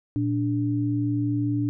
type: tone pair together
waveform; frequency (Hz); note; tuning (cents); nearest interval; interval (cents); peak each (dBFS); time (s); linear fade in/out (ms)
sine; 116.54 / 291.7; A#2 / D4; 0 / -12; octave + major third; 1588; -25 / -24; 0.16-1.69; 0
effects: none